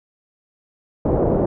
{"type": "low-pass noise", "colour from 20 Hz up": "white", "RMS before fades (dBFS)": -18, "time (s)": [1.05, 1.46], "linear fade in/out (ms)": 5, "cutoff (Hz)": 610, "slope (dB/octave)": 24, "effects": []}